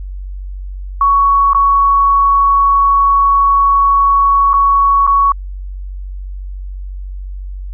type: tone with dropouts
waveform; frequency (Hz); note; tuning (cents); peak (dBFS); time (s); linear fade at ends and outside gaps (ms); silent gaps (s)
sine; 1117; C#6; +13; -7; 1.01-5.32; 2; 1.533-1.547 / 4.533-4.539 / 5.067-5.075
effects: added 47 Hz sine -22 dBFS peak until 7.73 s